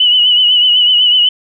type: tone with vibrato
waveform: sine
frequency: 2960 Hz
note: F#7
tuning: in tune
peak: -6 dBFS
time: 0-1.29 s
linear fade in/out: 5 ms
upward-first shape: triangle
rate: 8 Hz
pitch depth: 58 cents each way
effects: none